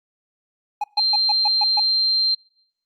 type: tone bursts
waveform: triangle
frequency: 830.6 Hz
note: G#5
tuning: in tune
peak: -18 dBFS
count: 7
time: 0.81-1.8 s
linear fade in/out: 5 ms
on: 30 ms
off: 130 ms
type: tone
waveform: sine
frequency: 4155 Hz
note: C8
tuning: 13 cents flat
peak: -16 dBFS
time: 0.97-2.35 s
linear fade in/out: 10 ms
effects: noise-tail reverb RT60 0.8 s tail -26 dB re dry + Opus 48 kbps